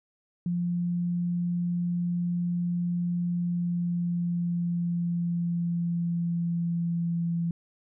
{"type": "tone with pitch glide", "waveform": "sine", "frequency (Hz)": [174.61, 169.25], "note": ["F3", "E3"], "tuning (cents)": [0, 46], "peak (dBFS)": -25, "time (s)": [0.46, 7.51], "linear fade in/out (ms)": 2, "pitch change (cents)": -54, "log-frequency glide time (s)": [3.29, 7.38], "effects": []}